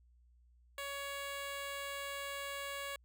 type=tone; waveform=10% pulse; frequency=560 Hz; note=C#5; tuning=18 cents sharp; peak=-32 dBFS; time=0.78-2.96 s; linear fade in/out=2 ms; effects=added 60 Hz sine -63 dBFS peak until 3.04 s